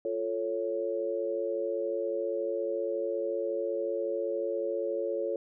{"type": "chord", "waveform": "sine", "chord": "F augmented", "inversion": "none", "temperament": "equal", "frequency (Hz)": [349.2, 440, 554.4], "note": ["F4", "A4", "C#5"], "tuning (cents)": [0, 0, 0], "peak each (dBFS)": [-35, -33, -32], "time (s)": [0.05, 5.36], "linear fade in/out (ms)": 2, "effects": []}